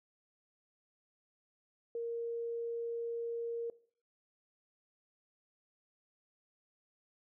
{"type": "tone", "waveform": "sine", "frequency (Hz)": 466.2, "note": "A#4", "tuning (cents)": 0, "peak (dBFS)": -35, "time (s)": [1.95, 3.7], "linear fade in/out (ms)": 2, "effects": ["noise-tail reverb RT60 0.5 s tail -20 dB re dry"]}